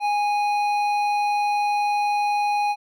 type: tone with hard clipping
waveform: sine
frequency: 826 Hz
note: G#5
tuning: 10 cents flat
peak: -21 dBFS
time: 0-2.76 s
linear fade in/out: 50 ms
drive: 9 dB
effects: none